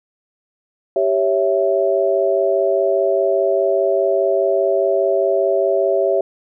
sine chord, C# diminished, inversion second, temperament equal, 392 / 554.4 / 659.3 Hz, G4 / C#5 / E5, 0 / 0 / 0 cents, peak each -18 dBFS, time 0.96-6.21 s, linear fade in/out 2 ms, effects none

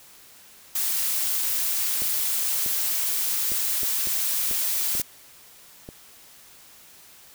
blue noise, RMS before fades -25 dBFS, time 0.75-5.02 s, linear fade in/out 5 ms
clicks, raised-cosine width 2 ms, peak -24 dBFS, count 9, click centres 2.021 / 2.662 / 3.519 / 3.832 / 4.072 / 4.512 / 4.952 / 4.998 / 5.889 s
effects white hiss -50 dBFS RMS until 7.34 s

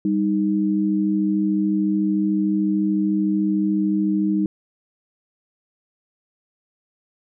sine tone pair together, 197.46 / 311.1 Hz, G3 / D#4, +13 / 0 cents, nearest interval minor sixth, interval 787 cents, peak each -20 dBFS, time 0.05-4.46 s, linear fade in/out 2 ms, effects none

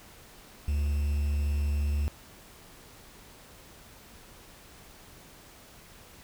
triangle tone with quantisation, 72.7 Hz, D2, 17 cents flat, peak -23 dBFS, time 0.68-2.08 s, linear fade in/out 0 ms, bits 8, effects pink hiss -52 dBFS RMS until 6.23 s

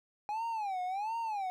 triangle tone with vibrato, 819 Hz, G#5, 24 cents flat, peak -31 dBFS, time 0.29-1.5 s, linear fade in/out 0 ms, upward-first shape sine, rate 1.4 Hz, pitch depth 210 cents each way, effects none

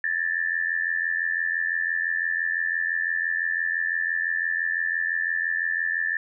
sine tone with amplitude modulation, 1760 Hz, A6, in tune, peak -19 dBFS, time 0.04-6.17 s, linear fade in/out 2 ms, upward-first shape sine, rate 85.9 Hz, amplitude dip 85%, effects none

